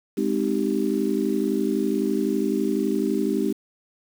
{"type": "chord", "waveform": "sine", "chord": "Ab major seventh", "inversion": "none", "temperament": "just", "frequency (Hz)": [207.7, 259.6, 311.5, 389.3], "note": ["Ab3", "C4", "Eb4", "G4"], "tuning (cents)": [0, -13, 2, -12], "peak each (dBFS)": -26, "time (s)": [0.17, 3.53], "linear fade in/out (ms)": 10, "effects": ["7-bit"]}